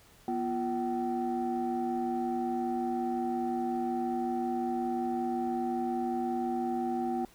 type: tone cluster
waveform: sine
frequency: 241.9 / 347.4 / 763 Hz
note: B3 / F4 / G5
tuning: -36 / -9 / -47 cents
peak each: -32 / -33 / -32 dBFS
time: 0.28-7.25 s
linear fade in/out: 2 ms
effects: tanh soft clip ceiling -23 dBFS + pink hiss -59 dBFS RMS until 7.34 s